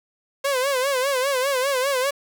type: tone with vibrato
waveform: sawtooth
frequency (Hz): 533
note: C5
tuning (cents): +32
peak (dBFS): -16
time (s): 0.44-2.11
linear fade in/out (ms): 10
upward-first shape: sine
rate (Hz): 5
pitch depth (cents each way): 110
effects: 7-bit